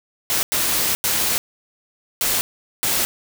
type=noise bursts at uneven times; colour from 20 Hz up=white; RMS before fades=-20 dBFS; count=5; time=0.3-0.43 / 0.52-0.95 / 1.04-1.38 / 2.21-2.41 / 2.83-3.05 s; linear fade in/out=0 ms; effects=none